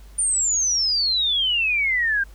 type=exponential sweep; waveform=sine; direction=down; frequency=9270 to 1568 Hz; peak=-18 dBFS; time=0.18-2.24 s; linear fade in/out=10 ms; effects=added 50 Hz sine -41 dBFS peak until 2.34 s + pink hiss -54 dBFS RMS until 2.34 s